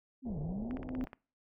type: linear two-way sweep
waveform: sine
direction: down then up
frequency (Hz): 277.2 to 138.59 to 277.2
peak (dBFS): -36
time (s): 0.22-0.8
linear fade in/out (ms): 50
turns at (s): 0.39
type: low-pass noise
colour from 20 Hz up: pink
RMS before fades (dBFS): -44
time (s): 0.25-1.06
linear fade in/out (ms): 10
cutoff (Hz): 760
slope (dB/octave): 48
type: tone with exponential growth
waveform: sine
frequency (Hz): 255.6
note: C4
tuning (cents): -40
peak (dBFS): -32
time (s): 0.3-1.04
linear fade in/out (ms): 0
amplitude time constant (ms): 160
type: click train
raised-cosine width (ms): 0.5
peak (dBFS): -31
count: 8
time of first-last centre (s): 0.71-1.132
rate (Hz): 16.6
effects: noise-tail reverb RT60 0.4 s tail -24 dB re dry